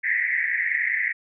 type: band-pass noise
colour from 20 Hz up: white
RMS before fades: -24 dBFS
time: 0.03-1.13 s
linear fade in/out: 20 ms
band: 1800 to 2100 Hz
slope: 96 dB/octave
effects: none